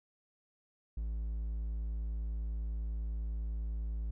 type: tone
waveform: triangle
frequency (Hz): 55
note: A1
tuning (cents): 0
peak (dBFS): -32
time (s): 0.97-4.11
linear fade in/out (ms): 5
effects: none